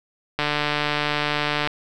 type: click train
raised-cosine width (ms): 0.3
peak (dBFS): -6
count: 191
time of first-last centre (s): 0.39-1.674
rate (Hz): 148
effects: none